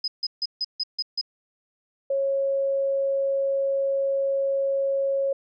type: tone bursts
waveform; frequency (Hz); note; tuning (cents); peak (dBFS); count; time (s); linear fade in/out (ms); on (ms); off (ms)
sine; 5030; D#8; +18; -23; 7; 0.04-1.213; 5; 39; 150
type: tone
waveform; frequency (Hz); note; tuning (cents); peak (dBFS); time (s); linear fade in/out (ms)
sine; 548; C#5; -20; -21; 2.1-5.33; 5
effects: none